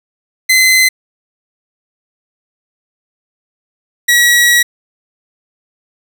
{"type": "tone pair in turn", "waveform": "sawtooth", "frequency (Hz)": [2048, 1920.8], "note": ["C7", "B6"], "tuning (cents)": [-38, -49], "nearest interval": "minor second", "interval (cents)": 111, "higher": "first", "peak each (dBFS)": -3, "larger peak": "neither", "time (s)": [[0.49, 0.89], [4.08, 4.63]], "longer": "second", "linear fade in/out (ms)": 10, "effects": []}